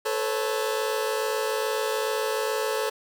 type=tone cluster; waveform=sawtooth; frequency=437.6 / 500 / 547 Hz; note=A4 / B4 / C#5; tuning=-9 / +21 / -23 cents; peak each=-23 / -29 / -26 dBFS; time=0.05-2.9 s; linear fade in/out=10 ms; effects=none